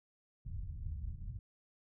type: low-pass noise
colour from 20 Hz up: white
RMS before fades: -42 dBFS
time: 0.45-1.39 s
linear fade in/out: 5 ms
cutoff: 100 Hz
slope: 24 dB/octave
effects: none

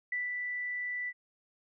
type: tone with ADSR envelope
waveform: sine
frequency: 1975.5 Hz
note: B6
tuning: in tune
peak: -30 dBFS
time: 0.12-1.13 s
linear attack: 4 ms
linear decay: 170 ms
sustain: -3 dB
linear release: 47 ms
effects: none

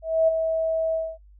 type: tone with ADSR envelope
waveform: sine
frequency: 647 Hz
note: E5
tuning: 32 cents flat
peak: -14 dBFS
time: 0.02-1.18 s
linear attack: 260 ms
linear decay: 15 ms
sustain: -7 dB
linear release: 240 ms
effects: noise-tail reverb RT60 0.1 s tail -23 dB re dry + added 50 Hz sine -48 dBFS peak until 1.39 s

